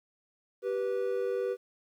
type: tone pair together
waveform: triangle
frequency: 388.9 / 490 Hz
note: G4 / B4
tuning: -14 / -14 cents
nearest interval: major third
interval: 400 cents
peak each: -30 / -29 dBFS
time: 0.62-1.57 s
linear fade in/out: 50 ms
effects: 11-bit